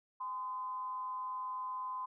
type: tone with amplitude modulation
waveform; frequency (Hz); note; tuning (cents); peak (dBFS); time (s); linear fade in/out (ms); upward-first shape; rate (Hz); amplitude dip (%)
sine; 1023; C6; -39; -35; 0.2-2.06; 10; sine; 208; 45
effects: none